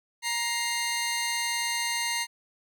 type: tone pair together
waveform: 15% pulse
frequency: 938.6 / 2107 Hz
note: A#5 / C7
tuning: +12 / +12 cents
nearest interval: octave + major second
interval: 1400 cents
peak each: -24 / -23 dBFS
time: 0.22-2.27 s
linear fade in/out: 50 ms
effects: none

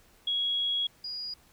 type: tone pair in turn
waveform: sine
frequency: 3322 / 4885 Hz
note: G#7 / D#8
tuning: 0 / -33 cents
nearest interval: perfect fifth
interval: 667 cents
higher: second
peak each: -26 / -34 dBFS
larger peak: first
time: 0.27-0.87 / 1.04-1.34 s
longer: first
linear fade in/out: 5 ms
effects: pink hiss -61 dBFS RMS until 1.52 s

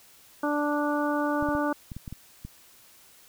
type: harmonic tone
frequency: 293.7 Hz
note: D4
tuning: in tune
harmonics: 1 / 2 / 3 / 4 / 5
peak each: -27 / -30 / -32 / -33 / -34 dBFS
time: 0.43-1.73 s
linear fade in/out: 5 ms
type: clicks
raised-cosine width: 5 ms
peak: -25 dBFS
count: 8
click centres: 1.426 / 1.488 / 1.551 / 1.918 / 1.966 / 2.078 / 2.126 / 2.45 s
effects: white hiss -55 dBFS RMS until 3.28 s

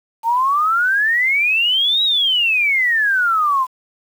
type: exponential two-way sweep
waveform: sine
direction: up then down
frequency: 892 to 3883 to 1007 Hz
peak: -13 dBFS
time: 0.23-3.67 s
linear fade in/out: 50 ms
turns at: 2.03 s
effects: 7-bit

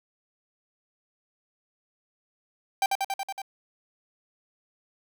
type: tone with echo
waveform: 45% pulse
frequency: 784 Hz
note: G5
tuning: in tune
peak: -21 dBFS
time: 2.82-2.86 s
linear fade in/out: 2 ms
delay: 93 ms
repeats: 6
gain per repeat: -2 dB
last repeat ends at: 3.418 s
effects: none

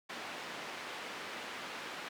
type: band-pass noise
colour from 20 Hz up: white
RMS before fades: -44 dBFS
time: 0.09-2.09 s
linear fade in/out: 10 ms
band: 220 to 2500 Hz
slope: 12 dB/octave
effects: none

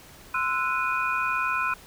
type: tone cluster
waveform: sine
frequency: 1034 / 1328 / 1467 / 2474 Hz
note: C6 / E6 / F#6 / D#7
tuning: -21 / +12 / -15 / -10 cents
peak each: -29 dBFS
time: 0.34-1.74 s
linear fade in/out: 5 ms
effects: pink hiss -49 dBFS RMS until 1.86 s

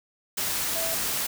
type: tone in noise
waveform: sine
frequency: 659.3 Hz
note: E5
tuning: in tune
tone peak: -32 dBFS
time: 0.75-0.95 s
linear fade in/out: 10 ms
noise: white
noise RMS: -28 dBFS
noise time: 0.37-1.27 s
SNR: -7 dB
effects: none

